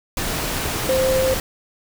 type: tone in noise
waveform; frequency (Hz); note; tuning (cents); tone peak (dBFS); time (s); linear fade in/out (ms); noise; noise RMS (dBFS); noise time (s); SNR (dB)
sine; 523.3; C5; 0; -16; 0.89-1.34; 2; pink; -24; 0.17-1.4; +5
effects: none